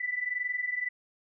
sine tone pair together, 1967.3 / 1989 Hz, B6 / B6, -7 / +12 cents, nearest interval unison, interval 19 cents, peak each -34 / -31 dBFS, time 0-0.89 s, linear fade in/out 10 ms, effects none

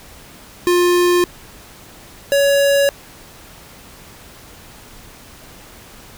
square tone pair in turn, 353.5 / 561.1 Hz, F4 / C#5, +21 / +21 cents, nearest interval minor sixth, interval 800 cents, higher second, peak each -12 dBFS, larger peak neither, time 0.67-1.24 / 2.32-2.89 s, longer neither, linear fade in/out 0 ms, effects pink hiss -41 dBFS RMS until 6.17 s

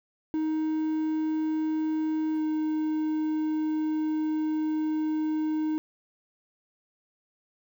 triangle tone with pitch glide, 313 to 310.5 Hz, D#4 to D#4, +10 to -3 cents, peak -23 dBFS, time 0.34-5.78 s, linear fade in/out 0 ms, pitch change -13 cents, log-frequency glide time 2.34-2.41 s, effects 9-bit

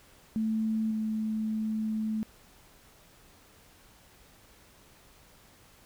sine tone pair in turn, 220 / 217.9 Hz, A3 / A3, 0 / -17 cents, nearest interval unison, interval 17 cents, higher first, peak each -26 / -28 dBFS, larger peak first, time 0.36-0.91 / 0.91-2.23 s, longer second, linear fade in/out 0 ms, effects pink hiss -58 dBFS RMS until 5.85 s

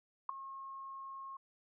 sine tone with ADSR envelope, 1081 Hz, C#6, 44 cents flat, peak -28 dBFS, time 0.29-1.37 s, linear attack 4 ms, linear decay 4 ms, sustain -16 dB, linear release 6 ms, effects none

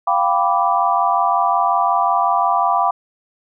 sine chord, G dominant seventh, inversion third, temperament equal with one note detuned, 698.5 / 784 / 987.8 / 1168.6 Hz, F5 / G5 / B5 / D6, 0 / 0 / 0 / -9 cents, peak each -19 dBFS, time 0.07-2.91 s, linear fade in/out 5 ms, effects none

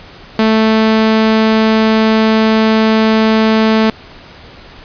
sawtooth tone, 220 Hz, A3, in tune, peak -4 dBFS, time 0.39-3.9 s, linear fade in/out 2 ms, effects pink hiss -36 dBFS RMS until 4.84 s + resampled to 11025 Hz

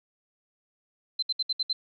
sine tone bursts, 4090 Hz, C8, 40 cents flat, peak -24 dBFS, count 6, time 1.19-1.73 s, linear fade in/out 5 ms, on 35 ms, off 66 ms, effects none

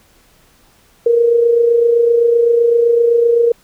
sine tone with amplitude modulation, 469.4 Hz, A#4, 12 cents sharp, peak -6 dBFS, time 1.06-3.52 s, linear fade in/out 5 ms, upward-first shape sine, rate 27.8 Hz, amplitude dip 50%, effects pink hiss -51 dBFS RMS until 3.63 s

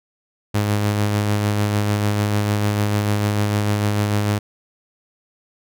sawtooth tone with tremolo, 103.83 Hz, G#2, in tune, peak -12 dBFS, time 0.54-4.39 s, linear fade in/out 10 ms, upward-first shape sine, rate 6.7 Hz, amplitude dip 30%, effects none

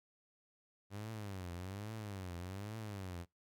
sawtooth tone with vibrato, 98 Hz, G2, in tune, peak -39 dBFS, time 0.9-3.26 s, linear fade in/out 50 ms, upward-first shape triangle, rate 1.2 Hz, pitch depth 240 cents each way, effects noise-tail reverb RT60 0.2 s tail -25 dB re dry

